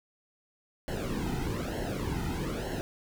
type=noise with flanger; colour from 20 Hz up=brown; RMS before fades=-33 dBFS; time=0.88-2.81 s; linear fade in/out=0 ms; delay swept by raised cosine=0.82 to 1.81 ms; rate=1.1 Hz; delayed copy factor=-0.85; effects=none